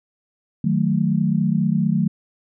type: chord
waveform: sine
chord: D# diminished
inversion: none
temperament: equal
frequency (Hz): 155.56 / 185 / 220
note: D#3 / F#3 / A3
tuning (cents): 0 / 0 / 0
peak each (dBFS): -21 / -20 / -21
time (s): 0.64-2.08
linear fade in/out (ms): 5
effects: none